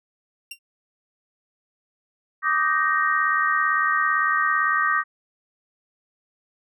sawtooth tone with exponential decay, 2765 Hz, F7, 18 cents flat, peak -27 dBFS, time 0.51-0.59 s, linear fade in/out 5 ms, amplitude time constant 16 ms
sine chord, Eb major seventh, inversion third, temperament just, 1166.7 / 1244.5 / 1555.6 / 1866.8 Hz, D6 / Eb6 / G6 / Bb6, -12 / 0 / -14 / +2 cents, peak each -24 / -24 / -25 / -23 dBFS, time 2.42-5.04 s, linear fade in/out 50 ms
effects none

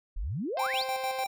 sine exponential sweep, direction up, 32.7 to 5070 Hz, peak -30 dBFS, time 0.16-0.84 s, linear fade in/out 10 ms
harmonic tone, 523.3 Hz, C5, in tune, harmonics 1 / 2 / 3 / 4 / 5 / 6 / 7 / 8 / 9 / 10, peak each -35 / -41 / -45 / -47 / -49 / -51 / -52 / -53 / -54 / -55 dBFS, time 0.57-1.24 s, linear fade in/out 2 ms
square tone with tremolo, 784 Hz, G5, in tune, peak -30 dBFS, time 0.59-1.27 s, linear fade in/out 5 ms, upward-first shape square, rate 6.7 Hz, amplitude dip 60%
effects none

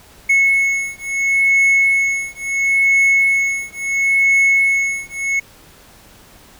triangle beating tone pair, 2193 / 2193.73 Hz, C#7 / C#7, -19 / -19 cents, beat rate 0.73 Hz, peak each -14 dBFS, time 0.29-5.4 s, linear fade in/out 10 ms, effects pink hiss -45 dBFS RMS until 6.59 s

